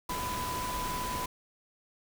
sine tone in noise, 997 Hz, B5, 16 cents sharp, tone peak -34 dBFS, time 0.09-1.26 s, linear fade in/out 5 ms, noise pink, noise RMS -37 dBFS, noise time 0.09-1.26 s, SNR 0 dB, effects none

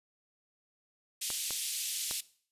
white band-pass noise, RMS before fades -36 dBFS, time 1.21-2.21 s, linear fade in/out 10 ms, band 2700 to 12000 Hz, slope 24 dB/octave
clicks, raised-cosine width 0.5 ms, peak -26 dBFS, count 3, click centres 1.303 / 1.507 / 2.111 s
effects noise-tail reverb RT60 0.5 s tail -19 dB re dry + resampled to 32000 Hz

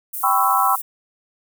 pink high-pass noise, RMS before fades -28 dBFS, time 0.13-0.82 s, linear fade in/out 10 ms, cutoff 11000 Hz, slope 24 dB/octave
sine chord, C# half-diminished seventh, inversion second, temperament equal with one note detuned, 784 / 1012 / 1108.7 / 1318.5 Hz, G5 / B5 / C#6 / E6, 0 / +42 / 0 / 0 cents, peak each -20 dBFS, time 0.23-0.76 s, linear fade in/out 10 ms
effects none

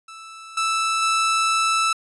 sawtooth tone with level steps, 1318.5 Hz, E6, in tune, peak -34 / -16 / -14 dBFS, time 0.08-1.93 s, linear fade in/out 5 ms, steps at 0.57 / 1.02 s, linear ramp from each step 5 ms, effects resampled to 24000 Hz

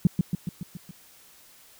sine tone with echo, 174.61 Hz, F3, in tune, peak -13 dBFS, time 0.05-0.07 s, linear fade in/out 2 ms, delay 140 ms, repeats 6, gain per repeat -4 dB, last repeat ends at 0.91 s, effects white hiss -54 dBFS RMS until 1.79 s

